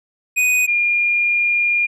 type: tone pair in turn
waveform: square / sine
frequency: 2489 / 2413 Hz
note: D#7 / D7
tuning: 0 / +46 cents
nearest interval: minor second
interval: 54 cents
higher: first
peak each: -14 dBFS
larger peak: neither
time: 0.36-0.67 / 0.67-1.87 s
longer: second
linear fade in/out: 20 ms
effects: low-pass 12000 Hz 12 dB/octave